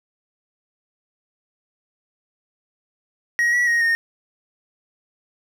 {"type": "tone with pitch steps", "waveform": "triangle", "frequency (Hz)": [1892, 1939, 1876, 1842], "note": ["A#6", "B6", "A#6", "A#6"], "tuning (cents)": [25, -32, 11, -21], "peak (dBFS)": -14, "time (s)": [3.39, 3.95], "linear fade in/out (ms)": 0, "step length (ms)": 140, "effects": []}